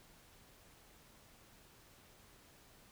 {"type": "silence", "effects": ["pink hiss -63 dBFS RMS until 2.91 s"]}